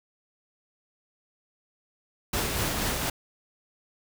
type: noise with tremolo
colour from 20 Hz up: pink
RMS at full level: -27 dBFS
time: 2.33-3.1 s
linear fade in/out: 5 ms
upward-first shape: triangle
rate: 4.2 Hz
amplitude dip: 35%
effects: none